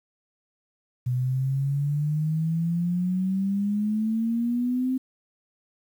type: exponential sweep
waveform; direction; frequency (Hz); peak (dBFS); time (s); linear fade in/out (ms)
sine; up; 123.47 to 261.6; -22; 1.06-4.98; 10
effects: 9-bit